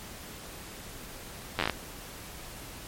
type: slowing click train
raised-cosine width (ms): 0.3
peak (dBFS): -10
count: 8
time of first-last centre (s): 1.59-1.697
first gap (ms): 10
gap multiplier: 1.14
effects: pink hiss -44 dBFS RMS until 2.87 s + MP3 64 kbps